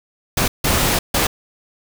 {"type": "noise bursts at uneven times", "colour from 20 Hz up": "pink", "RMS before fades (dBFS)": -17, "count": 3, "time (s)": [[0.37, 0.48], [0.64, 0.99], [1.14, 1.27]], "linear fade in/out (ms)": 5, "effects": []}